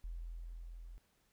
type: tone with level ramp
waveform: sine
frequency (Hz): 42.15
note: E1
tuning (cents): +39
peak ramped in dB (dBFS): -40 to -48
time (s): 0.04-0.98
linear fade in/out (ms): 0
effects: pink hiss -75 dBFS RMS until 1.32 s